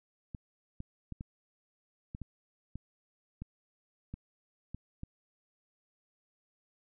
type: clicks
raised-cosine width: 5 ms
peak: -28 dBFS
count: 11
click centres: 0.348 / 0.804 / 1.123 / 1.209 / 2.149 / 2.217 / 2.756 / 3.42 / 4.14 / 4.746 / 5.034 s
effects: none